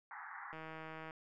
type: band-pass noise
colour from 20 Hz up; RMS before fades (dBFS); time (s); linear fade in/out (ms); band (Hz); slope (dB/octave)
pink; -49; 0.11-0.53; 2; 800 to 2000; 96
type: click train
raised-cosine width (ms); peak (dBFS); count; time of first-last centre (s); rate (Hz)
0.5; -33; 93; 0.53-1.109; 159
effects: none